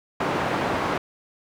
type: band-pass noise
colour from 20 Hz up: white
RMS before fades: -25 dBFS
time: 0.2-0.98 s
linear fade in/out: 5 ms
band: 100 to 1100 Hz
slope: 12 dB/octave
effects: none